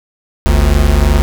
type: tone pair together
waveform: square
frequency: 49.39 / 72.3 Hz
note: G1 / D2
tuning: +14 / -27 cents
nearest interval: perfect fifth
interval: 659 cents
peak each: -11 dBFS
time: 0.46-1.22 s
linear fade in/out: 0 ms
effects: none